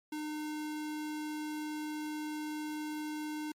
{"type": "tone", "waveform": "square", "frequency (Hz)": 304.1, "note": "D#4", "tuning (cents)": -40, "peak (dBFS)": -37, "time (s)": [0.12, 3.52], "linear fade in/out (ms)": 5, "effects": ["MP3 64 kbps"]}